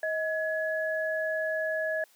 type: tone pair together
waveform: sine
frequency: 633 / 1689.9 Hz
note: D#5 / G#6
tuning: +30 / +30 cents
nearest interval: octave + perfect fourth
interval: 1700 cents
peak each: -29 / -31 dBFS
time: 0.03-2.04 s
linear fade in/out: 2 ms
effects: white hiss -62 dBFS RMS until 2.15 s + high-pass 300 Hz 12 dB/octave